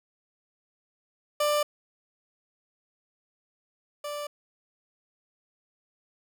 30% pulse tone pair in turn, 592 / 586.9 Hz, D5 / D5, +14 / -1 cents, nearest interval unison, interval 15 cents, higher first, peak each -20 / -30 dBFS, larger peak first, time 1.4-1.63 / 4.04-4.27 s, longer neither, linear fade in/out 5 ms, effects none

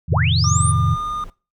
sine chord, F dominant seventh, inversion none, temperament equal, 87.31 / 110 / 130.81 / 155.56 Hz, F2 / A2 / C3 / Eb3, 0 / 0 / 0 / 0 cents, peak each -19 / -20 / -21 / -21 dBFS, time 0.08-0.96 s, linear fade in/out 20 ms
sine linear sweep, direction up, 260 to 9720 Hz, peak -20 dBFS, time 0.12-0.72 s, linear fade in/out 10 ms
triangle tone with pitch glide, 1200 to 1218.2 Hz, D6 to D#6, +37 to -37 cents, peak -21 dBFS, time 0.44-1.24 s, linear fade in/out 2 ms, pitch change +26 cents, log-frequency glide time 0.71-1.03 s
brown noise, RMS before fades -37 dBFS, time 0.55-1.3 s, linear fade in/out 2 ms
effects noise-tail reverb RT60 0.3 s tail -20 dB re dry

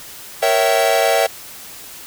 45% pulse chord, A# diminished seventh, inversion none, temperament equal with one note detuned, 466.2 / 554.4 / 659.3 / 770.5 Hz, A#4 / C#5 / E5 / G5, 0 / 0 / 0 / -30 cents, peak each -21 / -19 / -17 / -19 dBFS, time 0.42-1.27 s, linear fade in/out 10 ms, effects white hiss -36 dBFS RMS until 2.06 s

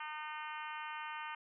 harmonic tone, 305.1 Hz, D#4, 34 cents flat, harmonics 3 / 4 / 5 / 6 / 7 / 8 / 9 / 10, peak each -45 / -47 / -49 / -51 / -52 / -53 / -54 / -55 dBFS, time 0-1.35 s, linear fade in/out 5 ms, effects none

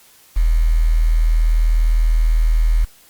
sine tone with quantisation, 40.2 Hz, E1, 43 cents flat, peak -11 dBFS, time 0.36-2.85 s, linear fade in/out 10 ms, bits 6, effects white hiss -49 dBFS RMS until 3.09 s + Opus 48 kbps

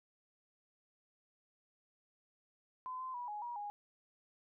sine tone with pitch steps, 1020 / 1033 / 973 / 836 / 958 / 824 Hz, C6 / C6 / B5 / G#5 / A#5 / G#5, -44 / -22 / -26 / +11 / +47 / -14 cents, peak -40 dBFS, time 2.86-3.7 s, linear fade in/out 0 ms, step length 140 ms, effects none

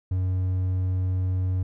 triangle tone, 92.5 Hz, F#2, in tune, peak -20 dBFS, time 0.11-1.63 s, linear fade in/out 5 ms, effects none

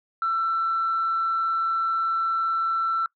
sine tone with amplitude modulation, 1339 Hz, E6, 27 cents sharp, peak -19 dBFS, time 0.22-3.06 s, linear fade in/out 2 ms, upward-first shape sine, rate 165 Hz, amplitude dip 30%, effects noise-tail reverb RT60 0.1 s tail -22 dB re dry + tanh soft clip ceiling -17 dBFS

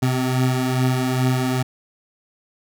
25% pulse beating tone pair, 127.9 / 130.3 Hz, C3 / C3, -39 / -7 cents, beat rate 2.4 Hz, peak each -15 / -21 dBFS, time 0.02-1.63 s, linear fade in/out 10 ms, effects none

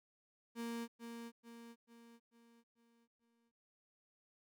35% pulse tone with echo, 232.9 Hz, A#3, 1 cent flat, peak -39 dBFS, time 0.55-0.88 s, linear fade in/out 50 ms, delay 440 ms, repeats 6, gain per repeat -6 dB, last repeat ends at 3.52 s, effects none

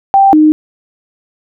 sine tone pair in turn, 784 / 307.5 Hz, G5 / D#4, 0 / -20 cents, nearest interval octave + major third, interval 1620 cents, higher first, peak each -3 dBFS, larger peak neither, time 0.14-0.33 / 0.33-0.52 s, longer neither, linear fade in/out 0 ms, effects none

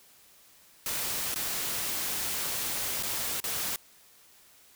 white noise with dropouts, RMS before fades -32 dBFS, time 0.86-3.76 s, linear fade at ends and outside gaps 1 ms, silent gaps 1.343-1.359 / 3.027-3.032 / 3.402-3.44 s, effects white hiss -58 dBFS RMS until 4.75 s

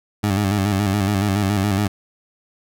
20% pulse tone with vibrato, 100 Hz, G2, 35 cents sharp, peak -12 dBFS, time 0.23-1.88 s, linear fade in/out 10 ms, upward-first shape square, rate 7.1 Hz, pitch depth 67 cents each way, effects none

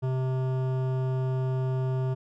triangle tone with hard clipping, 130 Hz, C3, 11 cents flat, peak -27 dBFS, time 0.02-2.15 s, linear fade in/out 20 ms, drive 18 dB, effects none

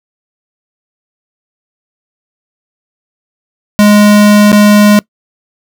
square tone with dropouts, 207.7 Hz, G#3, in tune, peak -3 dBFS, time 3.79-4.99 s, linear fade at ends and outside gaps 0 ms, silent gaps 4.518-4.528 s, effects noise-tail reverb RT60 0.1 s tail -23 dB re dry

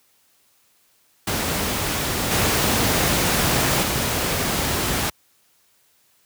pink noise with level steps, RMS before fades -23 / -19 / -22 dBFS, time 1.27-5.1 s, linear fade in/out 5 ms, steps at 2.31 / 3.83 s, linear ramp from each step 2 ms, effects white hiss -61 dBFS RMS until 6.25 s + high-pass 60 Hz 12 dB/octave

